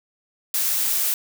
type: noise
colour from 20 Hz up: blue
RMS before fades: -22 dBFS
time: 0.54-1.14 s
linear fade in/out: 2 ms
effects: none